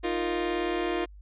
sawtooth chord, Eb suspended second, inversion none, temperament just, 311.1 / 350 / 466.7 Hz, Eb4 / F4 / Bb4, 0 / +4 / +2 cents, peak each -29 / -24 / -30 dBFS, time 0.03-1.06 s, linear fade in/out 20 ms, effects added 50 Hz sine -45 dBFS peak until 1.21 s + resampled to 8000 Hz

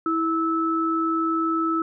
sine tone pair together, 326.2 / 1306 Hz, E4 / E6, -18 / -17 cents, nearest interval 2 octaves, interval 2401 cents, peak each -23 dBFS, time 0.06-1.82 s, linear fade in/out 2 ms, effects none

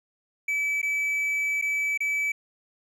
triangle tone with dropouts, 2300 Hz, D7, 37 cents flat, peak -22 dBFS, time 0.48-2.32 s, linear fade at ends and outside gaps 5 ms, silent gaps 0.817-0.828 / 1.615-1.622 / 1.976-2.004 s, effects none

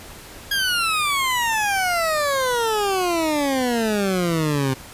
20% pulse exponential sweep, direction down, 1644 to 129.9 Hz, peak -14 dBFS, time 0.51-4.74 s, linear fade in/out 5 ms, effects pink hiss -40 dBFS RMS until 4.93 s + resampled to 32000 Hz

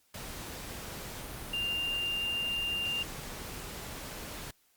sine tone in noise, 2794 Hz, F7, in tune, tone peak -30 dBFS, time 1.53-3.03 s, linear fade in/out 5 ms, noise pink, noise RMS -42 dBFS, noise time 0.14-4.51 s, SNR +9 dB, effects white hiss -69 dBFS RMS until 4.76 s + Opus 48 kbps

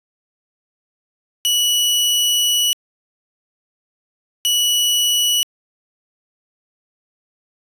sawtooth tone pair in turn, 2942 / 2942 Hz, F#7 / F#7, -11 / -11 cents, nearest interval unison, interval 0 cents, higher neither, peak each -11 dBFS, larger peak neither, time 1.45-2.73 / 4.45-5.43 s, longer first, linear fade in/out 0 ms, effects resampled to 32000 Hz

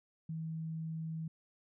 sine tone, 160.9 Hz, E3, 42 cents flat, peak -37 dBFS, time 0.29-1.28 s, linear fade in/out 5 ms, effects none

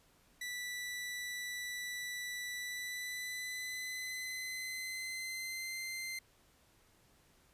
sawtooth tone with pitch glide, 1970 to 2081 Hz, B6 to C7, -5 to -10 cents, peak -36 dBFS, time 0.41-6.19 s, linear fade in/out 5 ms, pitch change +95 cents, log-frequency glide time 2.56-5.8 s, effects pink hiss -68 dBFS RMS until 7.53 s + resampled to 32000 Hz

